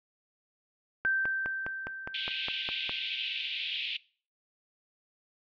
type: tone with exponential decay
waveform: sine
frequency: 1560 Hz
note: G6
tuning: 9 cents flat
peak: -24 dBFS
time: 1.05-3.77 s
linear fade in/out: 1 ms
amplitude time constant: 590 ms
type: click train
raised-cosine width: 0.5 ms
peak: -21 dBFS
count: 10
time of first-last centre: 1.05-2.894 s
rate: 4.88 Hz
type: band-pass noise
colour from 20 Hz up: pink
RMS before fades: -35 dBFS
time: 2.14-3.97 s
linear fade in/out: 5 ms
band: 2500 to 3600 Hz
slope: 48 dB/octave
effects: noise-tail reverb RT60 0.4 s tail -21 dB re dry